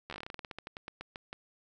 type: slowing click train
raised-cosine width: 0.3 ms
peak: -25 dBFS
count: 21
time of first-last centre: 0.1-1.329 s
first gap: 12 ms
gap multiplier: 1.15
effects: none